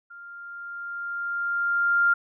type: tone with level ramp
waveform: sine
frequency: 1396.9 Hz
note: F6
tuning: in tune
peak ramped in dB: -41 to -16 dBFS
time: 0.1-2.14 s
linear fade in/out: 10 ms
effects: none